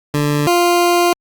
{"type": "tone pair in turn", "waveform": "20% pulse", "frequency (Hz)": [146.83, 349.2], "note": ["D3", "F4"], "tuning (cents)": [0, 0], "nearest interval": "octave + minor third", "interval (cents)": 1500, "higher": "second", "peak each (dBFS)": [-9, -6], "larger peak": "second", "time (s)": [[0.14, 0.47], [0.47, 1.13]], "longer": "second", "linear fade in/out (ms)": 2, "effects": ["Opus 48 kbps"]}